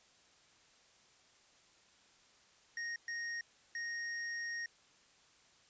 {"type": "tone bursts at uneven times", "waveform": "square", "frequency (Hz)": 1864.7, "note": "A#6", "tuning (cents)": 0, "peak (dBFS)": -39, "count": 3, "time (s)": [[2.77, 2.96], [3.08, 3.41], [3.75, 4.66]], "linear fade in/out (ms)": 2, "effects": ["white hiss -66 dBFS RMS until 5.69 s", "resampled to 16000 Hz"]}